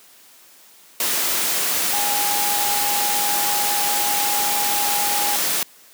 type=tone in noise; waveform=sine; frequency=822 Hz; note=G#5; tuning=18 cents flat; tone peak=-24 dBFS; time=1.93-5.36 s; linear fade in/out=2 ms; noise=white; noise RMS=-21 dBFS; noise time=1-5.63 s; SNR=-6 dB; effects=white hiss -49 dBFS RMS until 5.93 s + high-pass 200 Hz 12 dB/octave